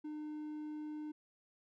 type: tone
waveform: triangle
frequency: 303.2 Hz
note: D#4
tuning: 45 cents flat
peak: -39 dBFS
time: 0.04-1.12 s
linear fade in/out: 10 ms
effects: none